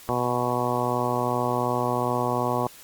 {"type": "harmonic tone", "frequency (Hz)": 122.7, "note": "B2", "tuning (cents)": -11, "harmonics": [1, 2, 3, 4, 5, 6, 7, 8, 9], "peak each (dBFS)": [-31, -31, -31, -31, -31, -31, -31, -31, -31], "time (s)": [0.09, 2.67], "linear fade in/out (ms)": 0, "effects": ["white hiss -47 dBFS RMS until 2.83 s", "Opus 48 kbps"]}